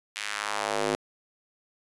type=tone with high-pass filter sweep; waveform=square; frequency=52 Hz; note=G#1; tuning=3 cents sharp; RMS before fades=-30 dBFS; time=0.16-0.95 s; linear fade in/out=0 ms; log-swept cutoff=2400 to 340 Hz; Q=1.4; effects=resampled to 24000 Hz